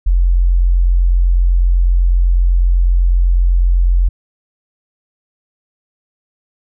sine tone, 44 Hz, F1, 14 cents sharp, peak -8 dBFS, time 0.06-4.09 s, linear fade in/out 10 ms, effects none

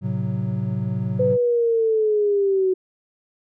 triangle chord, F# diminished, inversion first, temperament equal, 110 / 130.81 / 185 Hz, A2 / C3 / F#3, 0 / 0 / 0 cents, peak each -24 dBFS, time 0.01-1.38 s, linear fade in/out 50 ms
sine linear sweep, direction down, 506 to 370 Hz, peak -16 dBFS, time 1.19-2.74 s, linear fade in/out 10 ms
effects none

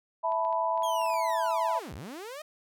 sine chord, E suspended fourth, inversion none, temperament equal, 659.3 / 880 / 987.8 Hz, E5 / A5 / B5, 0 / 0 / 0 cents, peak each -30 / -32 / -28 dBFS, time 0.23-1.8 s, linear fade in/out 20 ms
clicks, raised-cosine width 0.3 ms, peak -35 dBFS, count 12, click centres 0.321 / 0.45 / 0.527 / 0.776 / 0.823 / 1.016 / 1.061 / 1.102 / 1.138 / 1.303 / 1.461 / 1.508 s
sawtooth linear two-way sweep, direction down then up, 3322 to 51.91 to 634 Hz, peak -35 dBFS, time 0.83-2.42 s, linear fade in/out 5 ms, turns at 1.94 s
effects none

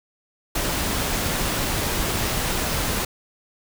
pink noise, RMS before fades -24 dBFS, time 0.55-3.05 s, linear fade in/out 5 ms, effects none

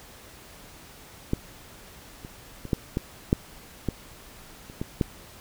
clicks, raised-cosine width 3 ms, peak -10 / -26 / -23 / -9 / -12 / -6 / -12 / -29 / -16 / -9 dBFS, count 10, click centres 1.334 / 2.249 / 2.653 / 2.732 / 2.971 / 3.329 / 3.887 / 4.699 / 4.815 / 5.012 s, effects pink hiss -48 dBFS RMS until 5.4 s

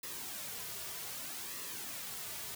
white noise with flanger, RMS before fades -43 dBFS, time 0.03-2.55 s, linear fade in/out 5 ms, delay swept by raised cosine 1.3 to 3.8 ms, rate 0.64 Hz, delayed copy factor -0.6, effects none

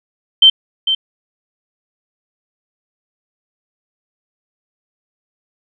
sine tone with echo, 3114 Hz, G7, 12 cents flat, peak -3 dBFS, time 0.42-0.5 s, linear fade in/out 5 ms, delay 450 ms, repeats 1, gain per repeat -9 dB, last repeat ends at 0.95 s, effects none

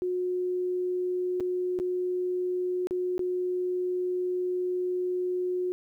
sine tone with dropouts, 362.6 Hz, F#4, 35 cents flat, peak -26 dBFS, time 0.02-5.72 s, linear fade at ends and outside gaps 0 ms, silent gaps 1.4-1.406 / 1.789-1.799 / 2.871-2.909 / 3.18-3.193 s, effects 11-bit

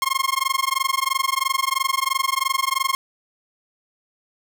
sawtooth tone with amplitude modulation, 1072 Hz, C6, 42 cents sharp, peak -12 dBFS, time 0.02-2.95 s, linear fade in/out 0 ms, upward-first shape sine, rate 23 Hz, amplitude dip 100%, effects none

